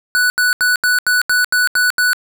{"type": "tone bursts", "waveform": "square", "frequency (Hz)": 1482, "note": "F#6", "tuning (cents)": 2, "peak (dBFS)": -12, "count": 9, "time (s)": [0.15, 2.132], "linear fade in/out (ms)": 0, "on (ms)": 150, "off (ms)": 79, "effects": []}